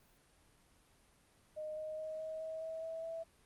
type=tone with pitch steps; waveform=sine; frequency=616 / 621.7 / 627.5 / 633.3 / 639.2 / 645.1 / 651.1 / 657.2 Hz; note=D#5 / D#5 / D#5 / D#5 / D#5 / E5 / E5 / E5; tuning=-17 / -2 / +15 / +30 / +47 / -38 / -22 / -5 cents; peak=-40 dBFS; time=1.56-3.24 s; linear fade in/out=20 ms; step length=210 ms; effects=pink hiss -68 dBFS RMS until 3.45 s + Opus 32 kbps